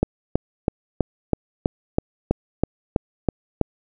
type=click train; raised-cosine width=2 ms; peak=-4 dBFS; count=12; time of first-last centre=0.03-3.613 s; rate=3.07 Hz; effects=none